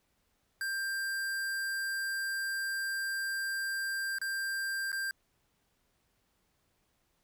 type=tone with dropouts; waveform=square; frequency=1585 Hz; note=G6; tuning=19 cents sharp; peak=-33 dBFS; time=0.61-5.11 s; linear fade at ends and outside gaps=1 ms; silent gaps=4.185-4.215 / 4.918-4.928 s; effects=pink hiss -75 dBFS RMS until 7.23 s